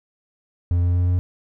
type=tone with pitch steps; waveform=triangle; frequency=87.31 / 88.07 / 88.84 / 89.61 Hz; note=F2 / F2 / F2 / F2; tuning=0 / +15 / +30 / +45 cents; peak=-14 dBFS; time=0.71-1.19 s; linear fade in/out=0 ms; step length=120 ms; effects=none